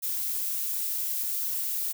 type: noise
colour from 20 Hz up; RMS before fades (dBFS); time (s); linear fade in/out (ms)
violet; -30; 0.02-1.93; 20
effects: none